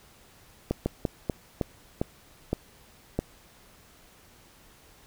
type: slowing click train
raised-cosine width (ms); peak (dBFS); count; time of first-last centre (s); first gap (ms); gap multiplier
2; -12; 8; 0.71-3.19; 150; 1.28
effects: pink hiss -56 dBFS RMS until 5.06 s